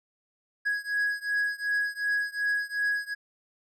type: beating tone pair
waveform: triangle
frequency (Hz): 1661.2 / 1663.9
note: G#6 / G#6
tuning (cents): 0 / +3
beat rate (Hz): 2.7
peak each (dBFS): -27 / -28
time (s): 0.65-3.15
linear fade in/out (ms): 20
effects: none